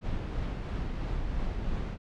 brown noise with tremolo, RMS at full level -31 dBFS, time 0.01-1.98 s, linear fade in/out 50 ms, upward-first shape triangle, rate 3 Hz, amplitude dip 30%, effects low-pass 4000 Hz 12 dB/octave

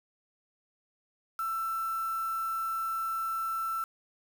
sine tone with quantisation, 1335 Hz, E6, 22 cents sharp, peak -30 dBFS, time 1.39-3.84 s, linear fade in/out 2 ms, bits 7, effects none

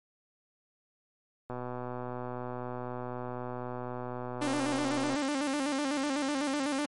click train, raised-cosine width 1 ms, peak -24 dBFS, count 453, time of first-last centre 1.5-5.145 s, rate 124 Hz
sawtooth tone with vibrato, 281.4 Hz, C#4, 26 cents sharp, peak -25 dBFS, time 4.41-6.86 s, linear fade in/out 10 ms, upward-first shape square, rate 8 Hz, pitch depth 84 cents each way
effects MP3 48 kbps

